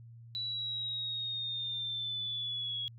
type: linear sweep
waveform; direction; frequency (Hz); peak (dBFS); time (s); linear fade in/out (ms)
sine; down; 3951 to 3322; -34; 0.35-2.88; 0
effects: added 116 Hz sine -49 dBFS peak until 2.98 s